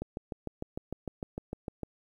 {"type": "click train", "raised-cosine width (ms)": 2, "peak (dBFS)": -22, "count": 13, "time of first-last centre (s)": [0.02, 1.833], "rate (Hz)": 6.62, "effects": ["10-bit"]}